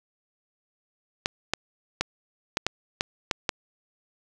clicks, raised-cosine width 0.2 ms, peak -6 dBFS, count 8, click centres 1.259 / 1.536 / 2.01 / 2.571 / 2.666 / 3.009 / 3.312 / 3.492 s, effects none

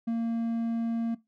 triangle tone, 230 Hz, A#3, 23 cents flat, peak -24 dBFS, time 0.07-1.15 s, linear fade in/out 10 ms, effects noise-tail reverb RT60 0.2 s tail -19 dB re dry

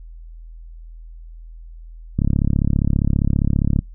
click train, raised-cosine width 5 ms, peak -5 dBFS, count 57, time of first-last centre 2.19-3.79 s, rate 35 Hz, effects noise-tail reverb RT60 0.2 s tail -26 dB re dry + added 41 Hz sine -35 dBFS peak until 3.94 s

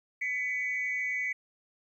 sine tone pair together, 2000 / 2246 Hz, B6 / C#7, +21 / +22 cents, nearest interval major second, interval 201 cents, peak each -31 / -31 dBFS, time 0.21-1.33 s, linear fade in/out 10 ms, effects tanh soft clip ceiling -23 dBFS + 11-bit

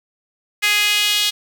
sawtooth tone with high-pass filter sweep, 415.6 Hz, G#4, 1 cent sharp, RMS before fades -17 dBFS, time 0.62-1.31 s, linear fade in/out 20 ms, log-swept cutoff 2200 to 3400 Hz, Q 2.8, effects none

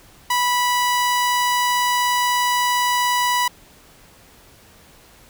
sawtooth tone, 983 Hz, B5, 8 cents flat, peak -13 dBFS, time 0.3-3.48 s, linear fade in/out 5 ms, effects pink hiss -49 dBFS RMS until 5.29 s

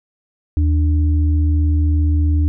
sine tone pair together, 78.49 / 293.7 Hz, D#2 / D4, +16 / 0 cents, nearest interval octave + major seventh, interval 2284 cents, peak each -12 / -24 dBFS, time 0.57-2.48 s, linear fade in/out 0 ms, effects none

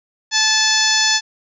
harmonic tone, 870 Hz, A5, 20 cents flat, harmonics 1 / 2 / 3 / 4 / 5 / 6 / 7 / 8, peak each -25 / -19 / -25 / -21 / -21 / -19 / -22 / -24 dBFS, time 0.31-1.21 s, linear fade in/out 50 ms, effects none

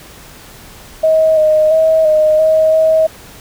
sine tone with pitch steps, 635 / 619 / 639 / 618 / 632 / 637 Hz, D#5 / D#5 / D#5 / D#5 / D#5 / D#5, +35 / -9 / +46 / -12 / +27 / +41 cents, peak -7 dBFS, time 1.03-3.07 s, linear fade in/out 10 ms, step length 340 ms, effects pink hiss -37 dBFS RMS until 3.4 s

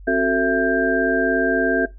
sine tone cluster, 267 / 371 / 448 / 665 / 1585 Hz, C4 / F#4 / A4 / E5 / G6, +35 / +5 / +31 / +15 / +19 cents, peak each -22 dBFS, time 0.07-1.86 s, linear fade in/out 10 ms, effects noise-tail reverb RT60 0.2 s tail -18 dB re dry + added 47 Hz sine -37 dBFS peak until 1.98 s

